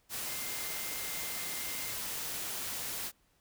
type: tone in noise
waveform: sine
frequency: 2093 Hz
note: C7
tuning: in tune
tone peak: -47 dBFS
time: 0.24-1.95 s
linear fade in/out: 50 ms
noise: white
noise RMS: -38 dBFS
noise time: 0.09-3.12 s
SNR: -12 dB
effects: pink hiss -71 dBFS RMS until 3.4 s